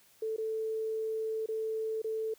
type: tone with dropouts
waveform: sine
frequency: 440.9 Hz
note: A4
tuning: 4 cents sharp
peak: -31 dBFS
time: 0.22-2.34 s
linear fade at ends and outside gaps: 5 ms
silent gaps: 0.364-0.381 / 1.461-1.486 / 2.019-2.043 s
effects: white hiss -63 dBFS RMS until 2.38 s